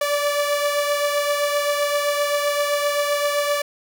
sawtooth beating tone pair, 579 / 586.7 Hz, D5 / D5, -25 / -2 cents, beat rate 7.7 Hz, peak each -16 / -23 dBFS, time 0.01-3.62 s, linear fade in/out 5 ms, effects none

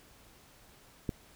click, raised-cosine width 3 ms, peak -18 dBFS, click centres 1.092 s, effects pink hiss -59 dBFS RMS until 1.35 s

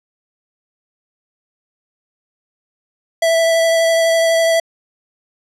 square tone with vibrato, 659.3 Hz, E5, in tune, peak -12 dBFS, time 3.22-4.6 s, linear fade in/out 5 ms, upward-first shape sine, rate 12 Hz, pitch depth 11 cents each way, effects low-pass 11000 Hz 12 dB/octave

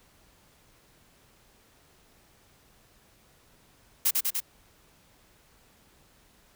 blue noise with echo, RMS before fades -23 dBFS, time 4.05-4.11 s, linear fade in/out 10 ms, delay 98 ms, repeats 3, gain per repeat -2 dB, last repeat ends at 4.404 s, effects pink hiss -61 dBFS RMS until 6.55 s

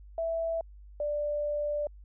sine tone pair in turn, 659.3 / 589.4 Hz, E5 / D5, 0 / +6 cents, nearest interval major second, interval 194 cents, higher first, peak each -28 dBFS, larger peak neither, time 0.18-0.61 / 1-1.87 s, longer second, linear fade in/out 2 ms, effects added 50 Hz sine -47 dBFS peak until 2.04 s

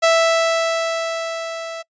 sawtooth tone with level ramp, 659.3 Hz, E5, in tune, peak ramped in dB -7 to -24 dBFS, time 0.02-1.83 s, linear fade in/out 20 ms, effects noise-tail reverb RT60 0.1 s tail -26 dB re dry + resampled to 16000 Hz

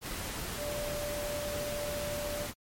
sine tone in noise, 587.3 Hz, D5, in tune, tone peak -35 dBFS, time 0.56-2.48 s, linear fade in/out 50 ms, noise pink, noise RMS -38 dBFS, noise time 0.01-2.54 s, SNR 0 dB, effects MP3 64 kbps

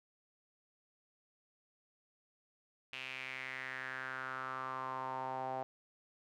sawtooth tone with band-pass filter sweep, 130.81 Hz, C3, in tune, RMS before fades -42 dBFS, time 2.93-5.63 s, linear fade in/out 0 ms, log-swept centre 2700 to 740 Hz, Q 4.8, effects none

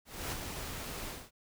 pink noise with ADSR envelope, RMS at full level -36 dBFS, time 0.05-1.31 s, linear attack 270 ms, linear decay 27 ms, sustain -5 dB, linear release 230 ms, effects none

